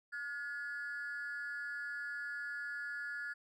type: ring-modulated tone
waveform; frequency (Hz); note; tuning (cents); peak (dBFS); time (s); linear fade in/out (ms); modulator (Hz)
triangle; 1568; G6; 0; -33; 0.12-3.34; 20; 136
effects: tanh soft clip ceiling -34 dBFS